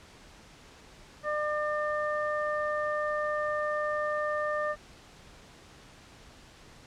harmonic tone, 600 Hz, D5, 37 cents sharp, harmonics 1 / 2 / 3, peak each -30 / -33 / -35 dBFS, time 1.23-4.76 s, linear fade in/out 50 ms, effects pink hiss -53 dBFS RMS until 6.86 s + low-pass 7000 Hz 12 dB/octave

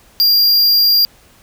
square tone, 4783 Hz, D8, 31 cents sharp, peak -9 dBFS, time 0.2-1.05 s, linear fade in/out 0 ms, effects pink hiss -48 dBFS RMS until 1.42 s

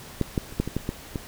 clicks, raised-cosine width 3 ms, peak -9 / -10 / -28 / -9 / -16 / -12 / -13 / -15 dBFS, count 8, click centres 0.213 / 0.378 / 0.525 / 0.6 / 0.676 / 0.766 / 0.891 / 1.158 s, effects pink hiss -43 dBFS RMS until 1.27 s

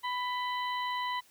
harmonic tone with a mistuned harmonic, 992 Hz, B5, 7 cents sharp, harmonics 1 / 2 / 3 / 4, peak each -32 / -38 / -42 / -44 dBFS, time 0.03-1.21 s, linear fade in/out 20 ms, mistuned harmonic 3, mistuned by +41 cents, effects white hiss -62 dBFS RMS until 1.3 s

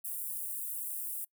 white high-pass noise, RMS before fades -38 dBFS, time 0.04-1.25 s, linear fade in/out 10 ms, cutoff 8700 Hz, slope 48 dB/octave, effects noise-tail reverb RT60 0.1 s tail -24 dB re dry

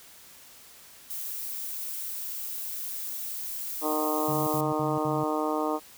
violet noise, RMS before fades -35 dBFS, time 1.1-4.61 s, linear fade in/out 5 ms
harmonic tone, 153.6 Hz, D#3, 22 cents flat, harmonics 2 / 3 / 4 / 5 / 6 / 7 / 8, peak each -30 / -32 / -33 / -34 / -35 / -35 / -36 dBFS, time 3.81-5.8 s, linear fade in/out 50 ms
sine tone bursts, 143.8 Hz, D3, 36 cents flat, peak -31 dBFS, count 4, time 4.28-5.238 s, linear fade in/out 5 ms, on 190 ms, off 66 ms
effects white hiss -51 dBFS RMS until 5.97 s

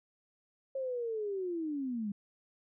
sine linear sweep, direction down, 542 to 196.2 Hz, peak -33 dBFS, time 0.75-2.12 s, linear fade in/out 5 ms, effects none

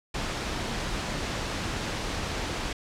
pink noise, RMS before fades -31 dBFS, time 0.14-2.73 s, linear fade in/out 5 ms, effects low-pass 6000 Hz 12 dB/octave

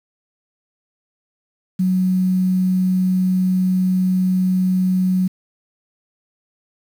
sine tone with quantisation, 185 Hz, F#3, in tune, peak -14 dBFS, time 1.79-5.28 s, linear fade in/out 10 ms, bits 7, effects none

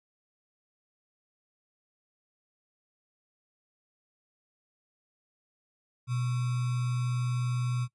sine tone with sample-and-hold, 123.47 Hz, B2, in tune, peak -27 dBFS, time 6.07-7.88 s, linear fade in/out 50 ms, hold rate 1225 Hz, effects noise-tail reverb RT60 0.1 s tail -19 dB re dry + resampled to 24000 Hz

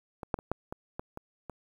clicks, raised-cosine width 1 ms, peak -24 / -13 / -28 / -15 / -23 / -21 / -26 / -25 dBFS, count 8, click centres 0.232 / 0.342 / 0.389 / 0.516 / 0.725 / 0.995 / 1.174 / 1.497 s, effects 9-bit

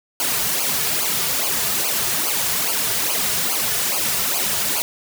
white noise with flanger, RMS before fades -21 dBFS, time 0.2-4.82 s, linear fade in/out 0 ms, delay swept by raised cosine 0.53 to 3.83 ms, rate 2.4 Hz, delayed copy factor -0.85, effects none

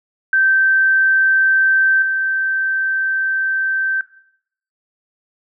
sine tone with level steps, 1555 Hz, G6, 14 cents flat, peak -11 / -16 dBFS, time 0.33-4.01 s, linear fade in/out 2 ms, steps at 2.02 s, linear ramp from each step 2 ms, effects noise-tail reverb RT60 0.7 s tail -17 dB re dry

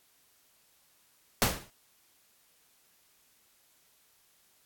pink noise with exponential decay, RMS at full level -21 dBFS, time 1.42-1.7 s, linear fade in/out 0 ms, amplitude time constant 59 ms, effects white hiss -66 dBFS RMS until 4.65 s + AAC 64 kbps

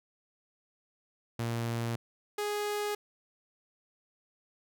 sawtooth tone pair in turn, 116.54 / 415.3 Hz, A#2 / G#4, 0 / 0 cents, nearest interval octave + minor seventh, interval 2200 cents, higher second, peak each -27 dBFS, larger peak neither, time 1.39-1.96 / 2.38-2.95 s, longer neither, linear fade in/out 5 ms, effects none

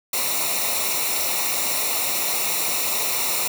white noise with comb filter, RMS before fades -23 dBFS, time 0.13-3.48 s, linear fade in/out 5 ms, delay 0.62 ms, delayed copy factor -0.75, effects none

